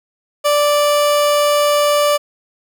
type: tone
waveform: 30% pulse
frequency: 586 Hz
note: D5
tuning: 4 cents flat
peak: -9 dBFS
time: 0.44-2.18 s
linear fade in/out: 20 ms
effects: none